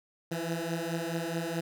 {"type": "beating tone pair", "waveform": "15% pulse", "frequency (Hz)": [164.3, 169], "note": ["E3", "E3"], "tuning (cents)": [-5, 43], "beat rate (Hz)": 4.7, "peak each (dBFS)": -28, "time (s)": [0.31, 1.61], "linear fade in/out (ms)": 10, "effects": []}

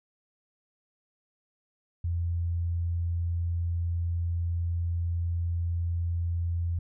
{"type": "tone", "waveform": "sine", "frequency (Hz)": 85.4, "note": "F2", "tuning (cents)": -38, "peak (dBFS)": -26, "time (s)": [2.04, 6.79], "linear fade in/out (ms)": 5, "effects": []}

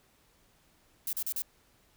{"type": "noise bursts", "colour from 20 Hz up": "violet", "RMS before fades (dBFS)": -33, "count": 4, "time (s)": [1.07, 1.421], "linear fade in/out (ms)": 2, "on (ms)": 60, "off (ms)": 37, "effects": ["pink hiss -66 dBFS RMS until 1.96 s"]}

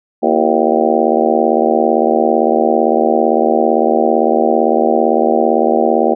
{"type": "harmonic tone with a mistuned harmonic", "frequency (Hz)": 77.78, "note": "D#2", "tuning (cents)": 0, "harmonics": [3, 4, 5, 6, 7, 8, 9, 10], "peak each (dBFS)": [-18, -18, -18, -18, -18, -18, -18, -18], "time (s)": [0.22, 6.15], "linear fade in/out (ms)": 20, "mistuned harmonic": 4, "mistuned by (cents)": 120, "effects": []}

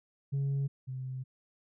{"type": "tone pair in turn", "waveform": "sine", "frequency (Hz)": [138.59, 129.75], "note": ["C#3", "C3"], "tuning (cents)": [0, -14], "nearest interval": "minor second", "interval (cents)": 114, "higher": "first", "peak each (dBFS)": [-26, -35], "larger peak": "first", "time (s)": [[0.32, 0.68], [0.87, 1.24]], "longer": "second", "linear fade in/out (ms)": 20, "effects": ["tanh soft clip ceiling -27 dBFS"]}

